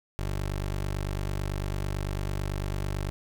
20% pulse tone, 49 Hz, G1, in tune, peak -24 dBFS, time 0.19-3.1 s, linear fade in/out 0 ms, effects none

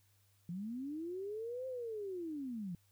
sine linear two-way sweep, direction up then down, 164.81 to 526 to 164.81 Hz, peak -39 dBFS, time 0.49-2.75 s, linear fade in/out 2 ms, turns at 1.67 s, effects added 99 Hz sine -70 dBFS peak until 2.91 s + white hiss -74 dBFS RMS until 2.91 s

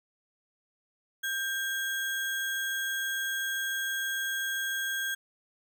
sine tone with sample-and-hold, 1587 Hz, G6, 21 cents sharp, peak -29 dBFS, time 1.23-5.15 s, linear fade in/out 10 ms, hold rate 4900 Hz, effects none

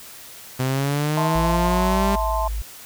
sawtooth linear sweep, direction up, 127.5 to 200 Hz, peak -16 dBFS, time 0.59-2.16 s, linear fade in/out 10 ms
sine chord, A minor, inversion second, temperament equal with one note detuned, 651.7 / 880 / 1046.5 Hz, E5 / A5 / C6, -20 / 0 / 0 cents, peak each -26 / -25 / -26 dBFS, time 1.17-2.48 s, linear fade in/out 5 ms
sine tone, 53.3 Hz, G#1, 46 cents sharp, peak -23 dBFS, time 1.35-2.62 s, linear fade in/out 5 ms
effects white hiss -41 dBFS RMS until 2.85 s

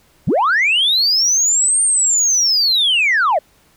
sine linear two-way sweep, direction up then down, 93.3 to 8870 to 545 Hz, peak -10 dBFS, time 0.27-3.39 s, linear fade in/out 10 ms, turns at 1.82 s, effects tanh soft clip ceiling -9 dBFS + pink hiss -54 dBFS RMS until 3.76 s

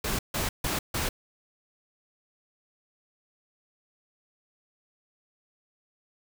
pink noise bursts, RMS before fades -29 dBFS, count 4, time 0.04-1.09 s, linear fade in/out 5 ms, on 150 ms, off 150 ms, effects none

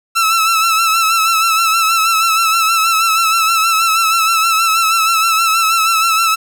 sawtooth tone with vibrato, 1323 Hz, E6, 6 cents sharp, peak -7 dBFS, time 0.15-6.36 s, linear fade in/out 20 ms, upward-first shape sine, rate 6.3 Hz, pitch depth 46 cents each way, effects 8-bit

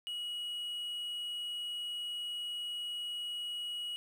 triangle tone with quantisation, 2910 Hz, F#7, 29 cents flat, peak -35 dBFS, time 0.07-3.96 s, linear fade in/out 0 ms, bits 10, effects none

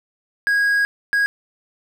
triangle tone bursts at uneven times, 1645 Hz, G#6, 17 cents flat, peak -13 dBFS, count 2, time 0.47-0.85 / 1.13-1.26 s, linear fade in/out 0 ms, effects none

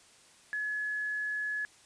sine tone, 1700 Hz, G#6, 40 cents sharp, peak -31 dBFS, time 0.53-1.65 s, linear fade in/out 0 ms, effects white hiss -59 dBFS RMS until 1.85 s + resampled to 22050 Hz

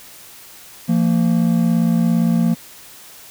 triangle tone pair together, 171.56 / 229 Hz, F3 / A#3, -31 / -31 cents, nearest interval perfect fourth, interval 500 cents, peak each -14 dBFS, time 0.88-2.55 s, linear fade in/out 20 ms, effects white hiss -41 dBFS RMS until 3.3 s

